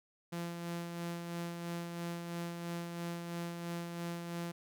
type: tone with tremolo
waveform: sawtooth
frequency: 171.1 Hz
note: F3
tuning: 35 cents flat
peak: -33 dBFS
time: 0.32-4.52 s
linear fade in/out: 10 ms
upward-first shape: sine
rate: 3 Hz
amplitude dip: 40%
effects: none